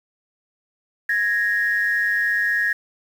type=tone pair together; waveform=sine; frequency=1661.2 / 1864.6 Hz; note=G#6 / A#6; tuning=0 / 0 cents; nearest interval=major second; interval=200 cents; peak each=-20 dBFS; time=1.09-2.73 s; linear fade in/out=5 ms; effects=tanh soft clip ceiling -10 dBFS + 7-bit